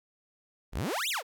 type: exponential two-way sweep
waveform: sawtooth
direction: up then down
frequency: 33.53 to 3951 to 401.8 Hz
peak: -26 dBFS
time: 0.72-1.23 s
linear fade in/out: 50 ms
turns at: 1.09 s
effects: 11-bit